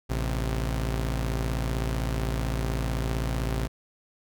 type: tone pair together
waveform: sawtooth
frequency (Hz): 55.73 / 130.81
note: A1 / C3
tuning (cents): +23 / 0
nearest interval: octave + minor third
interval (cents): 1477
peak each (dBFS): -23 / -28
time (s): 0.09-3.68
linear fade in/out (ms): 20
effects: none